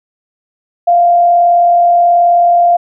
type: tone with frequency modulation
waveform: sine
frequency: 696 Hz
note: F5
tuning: 6 cents flat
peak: -5 dBFS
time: 0.87-2.77 s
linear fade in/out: 10 ms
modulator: 38.7 Hz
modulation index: 0.31
effects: none